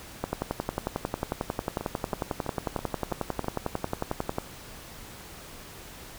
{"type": "two click trains", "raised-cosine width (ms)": 1, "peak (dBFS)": [-19, -13], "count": [6, 47], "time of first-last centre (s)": [[1.81, 3.444], [0.24, 4.384]], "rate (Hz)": [3.06, 11.1], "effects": ["pink hiss -45 dBFS RMS until 6.18 s"]}